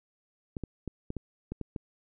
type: clicks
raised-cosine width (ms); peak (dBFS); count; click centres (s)
3; -22; 8; 0.568 / 0.637 / 0.877 / 1.104 / 1.167 / 1.52 / 1.613 / 1.762
effects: none